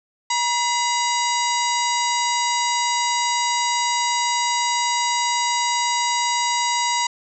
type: harmonic tone with a mistuned harmonic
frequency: 958 Hz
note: A#5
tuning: 47 cents sharp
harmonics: 1 / 2 / 3 / 4 / 5 / 6 / 7 / 8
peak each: -21 / -27 / -31 / -29 / -29 / -33 / -29 / -31 dBFS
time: 0.3-7.07 s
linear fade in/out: 5 ms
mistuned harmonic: 2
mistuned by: +97 cents
effects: none